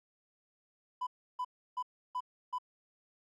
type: tone bursts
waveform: triangle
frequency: 998 Hz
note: B5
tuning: 18 cents sharp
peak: -30 dBFS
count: 5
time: 1.01-2.585 s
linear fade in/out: 10 ms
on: 59 ms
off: 320 ms
effects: tanh soft clip ceiling -28 dBFS